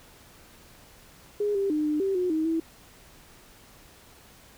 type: tone with pitch steps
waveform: sine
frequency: 413.5 / 395 / 303.7 / 301.5 / 388.8 / 362.2 / 315.6 / 326 Hz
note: G#4 / G4 / D#4 / D4 / G4 / F#4 / D#4 / E4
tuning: -8 / +13 / -42 / +46 / -14 / -37 / +25 / -19 cents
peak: -23 dBFS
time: 1.4-2.6 s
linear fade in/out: 5 ms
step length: 150 ms
effects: pink hiss -53 dBFS RMS until 4.57 s